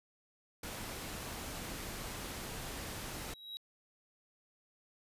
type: noise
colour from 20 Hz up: pink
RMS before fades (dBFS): -43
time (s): 0.63-3.34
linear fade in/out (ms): 5
type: tone with exponential growth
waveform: triangle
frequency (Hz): 3854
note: B7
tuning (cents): -43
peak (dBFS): -38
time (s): 3.01-3.57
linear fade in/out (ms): 0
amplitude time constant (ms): 120
effects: resampled to 32000 Hz